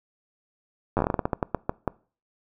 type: slowing click train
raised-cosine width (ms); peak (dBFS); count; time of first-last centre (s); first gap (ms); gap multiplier
1; -9; 16; 0.97-1.877; 9; 1.24
effects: noise-tail reverb RT60 0.4 s tail -23 dB re dry